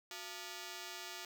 5% pulse ring-modulated tone, 525 Hz, C5, 6 cents sharp, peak -30 dBFS, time 0.11-1.25 s, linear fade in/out 2 ms, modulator 158 Hz, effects none

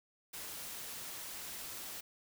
white noise, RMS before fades -45 dBFS, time 0.33-2.01 s, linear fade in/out 10 ms, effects none

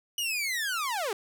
sawtooth linear sweep, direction down, 2953 to 370 Hz, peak -25 dBFS, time 0.18-1.13 s, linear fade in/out 2 ms, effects none

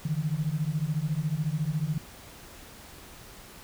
sine beating tone pair, 146.83 / 160.83 Hz, D3 / E3, 0 / -42 cents, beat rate 14 Hz, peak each -29 dBFS, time 0.05-1.98 s, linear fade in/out 5 ms, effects pink hiss -48 dBFS RMS until 3.63 s

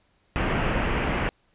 pink low-pass noise, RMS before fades -25 dBFS, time 0.36-1.29 s, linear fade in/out 0 ms, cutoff 2900 Hz, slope 48 dB/octave, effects pink hiss -66 dBFS RMS until 1.54 s + resampled to 8000 Hz

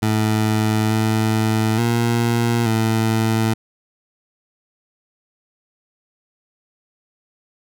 20% pulse tone with pitch steps, 108.7 / 110 / 117.5 / 111.4 Hz, A2 / A2 / A#2 / A2, -21 / 0 / +14 / +22 cents, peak -11 dBFS, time 0.02-3.54 s, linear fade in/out 10 ms, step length 880 ms, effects none

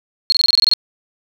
sine tone bursts, 4290 Hz, C8, 42 cents sharp, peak -9 dBFS, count 10, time 0.3-0.736 s, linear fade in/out 0 ms, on 22 ms, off 24 ms, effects none

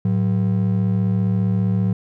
triangle ring-modulated tone, 146.83 Hz, D3, in tune, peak -11 dBFS, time 0.05-1.93 s, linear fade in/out 0 ms, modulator 37.5 Hz, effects none

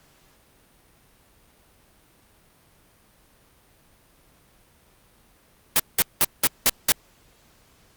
white noise bursts, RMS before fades -17 dBFS, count 6, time 5.76-6.92 s, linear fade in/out 0 ms, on 35 ms, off 190 ms, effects pink hiss -58 dBFS RMS until 7.96 s + Opus 48 kbps

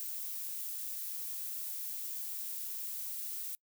violet noise, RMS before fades -40 dBFS, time 0-3.55 s, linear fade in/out 0 ms, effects noise-tail reverb RT60 0.1 s tail -26 dB re dry

